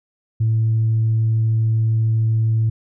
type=tone; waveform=sine; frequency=111.6 Hz; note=A2; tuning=25 cents sharp; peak=-13 dBFS; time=0.4-2.7 s; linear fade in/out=10 ms; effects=tanh soft clip ceiling -11 dBFS